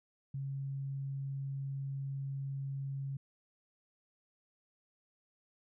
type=tone; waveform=sine; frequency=137.1 Hz; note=C#3; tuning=19 cents flat; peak=-36 dBFS; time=0.34-3.17 s; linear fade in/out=5 ms; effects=none